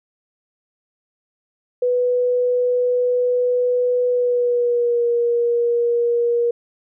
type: tone with pitch glide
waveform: sine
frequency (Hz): 493.9 to 474.1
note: B4 to A#4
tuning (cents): 0 to +29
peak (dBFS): -15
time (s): 1.82-6.51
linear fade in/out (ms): 5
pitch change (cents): -71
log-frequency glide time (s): 4.08-5.05
effects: none